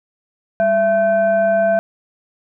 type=tone with frequency modulation; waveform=sine; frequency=668 Hz; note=E5; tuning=23 cents sharp; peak=-12 dBFS; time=0.6-1.79 s; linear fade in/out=0 ms; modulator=866 Hz; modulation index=0.47; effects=none